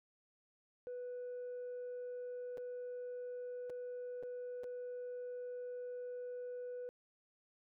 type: tone with dropouts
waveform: sine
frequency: 493.6 Hz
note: B4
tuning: 1 cent flat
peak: -40 dBFS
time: 0.87-6.89 s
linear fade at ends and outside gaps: 0 ms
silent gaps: 2.573-2.58 / 3.697-3.701 / 4.227-4.234 / 4.635-4.641 s
effects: tanh soft clip ceiling -40 dBFS